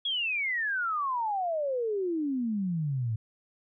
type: exponential sweep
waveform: sine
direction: down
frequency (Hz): 3375 to 106.6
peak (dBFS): -27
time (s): 0.05-3.16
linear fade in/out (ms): 5
effects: none